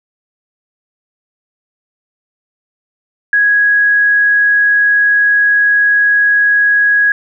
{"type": "tone", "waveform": "sine", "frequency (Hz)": 1661.2, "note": "G#6", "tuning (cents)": 0, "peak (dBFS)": -7, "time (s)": [3.33, 7.12], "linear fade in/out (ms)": 2, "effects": []}